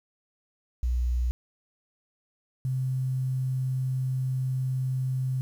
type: tone pair in turn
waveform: sine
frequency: 61 / 129.93 Hz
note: B1 / C3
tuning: -21 / -12 cents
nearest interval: octave + minor second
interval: 1309 cents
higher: second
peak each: -23 / -25 dBFS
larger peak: first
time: 0.83-1.31 / 2.65-5.41 s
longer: second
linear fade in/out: 0 ms
effects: 9-bit